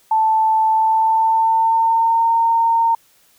sine tone with pitch glide, 880 to 916.8 Hz, A5 to A#5, 0 to -29 cents, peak -12 dBFS, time 0.11-2.95 s, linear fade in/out 5 ms, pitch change +71 cents, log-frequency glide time 0.7-2.29 s, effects white hiss -55 dBFS RMS until 3.38 s

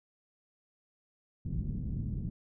white low-pass noise, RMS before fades -35 dBFS, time 1.45-2.3 s, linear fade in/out 5 ms, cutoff 190 Hz, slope 24 dB/octave, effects none

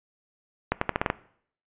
accelerating click train, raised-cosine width 0.5 ms, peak -7 dBFS, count 7, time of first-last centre 0.72-1.101 s, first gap 94 ms, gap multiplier 0.84, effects noise-tail reverb RT60 0.6 s tail -19 dB re dry + resampled to 8000 Hz

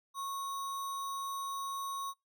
sine tone with sample-and-hold, 1098 Hz, C#6, 17 cents flat, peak -36 dBFS, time 0.14-2.14 s, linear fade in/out 50 ms, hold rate 4900 Hz, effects noise-tail reverb RT60 0.2 s tail -26 dB re dry

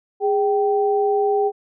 sine tone pair together, 411.9 / 777.6 Hz, G#4 / G5, -14 / -14 cents, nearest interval major seventh, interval 1100 cents, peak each -17 / -21 dBFS, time 0.2-1.52 s, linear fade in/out 50 ms, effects none

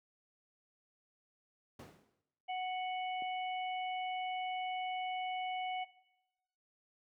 brown noise with exponential decay, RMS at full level -41 dBFS, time 1.79-2.22 s, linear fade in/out 5 ms, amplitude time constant 92 ms
harmonic tone, 740 Hz, F#5, in tune, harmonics 1 / 3 / 4, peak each -36 / -46 / -48 dBFS, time 2.48-5.85 s, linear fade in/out 20 ms
clicks, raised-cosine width 2 ms, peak -47 / -37 dBFS, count 2, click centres 3.219 / 3.222 s
effects noise-tail reverb RT60 1.0 s tail -18 dB re dry + high-pass 200 Hz 12 dB/octave

